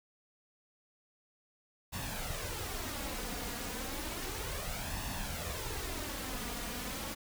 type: noise with flanger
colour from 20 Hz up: pink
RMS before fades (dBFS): -39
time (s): 1.92-7.15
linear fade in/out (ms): 20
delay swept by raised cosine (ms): 1.1 to 4.2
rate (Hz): 0.32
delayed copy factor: +0.55
effects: none